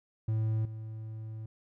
triangle tone with level steps, 110 Hz, A2, in tune, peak -25 / -36 dBFS, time 0.28-1.46 s, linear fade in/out 5 ms, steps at 0.65 s, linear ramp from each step 2 ms, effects none

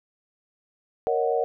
sine chord, D# minor seventh, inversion second, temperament equal, 466.2 / 554.4 / 622.3 / 740 Hz, A#4 / C#5 / D#5 / F#5, 0 / 0 / 0 / 0 cents, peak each -24 / -28 / -29 / -27 dBFS, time 1.07-1.44 s, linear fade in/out 0 ms, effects none

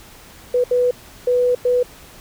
sine tone bursts at uneven times, 493.9 Hz, B4, in tune, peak -13 dBFS, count 4, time 0.54-0.64 / 0.71-0.91 / 1.27-1.55 / 1.65-1.83 s, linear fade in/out 5 ms, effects pink hiss -43 dBFS RMS until 2.2 s

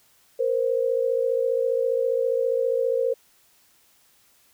sine tone pair together, 468.4 / 523.3 Hz, A#4 / C5, +8 / 0 cents, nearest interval major second, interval 192 cents, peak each -23 dBFS, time 0.39-3.14 s, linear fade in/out 10 ms, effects white hiss -60 dBFS RMS until 4.53 s

